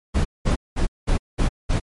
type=noise bursts; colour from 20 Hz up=brown; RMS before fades=-18 dBFS; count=6; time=0.14-1.8 s; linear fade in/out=20 ms; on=110 ms; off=200 ms; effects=MP3 48 kbps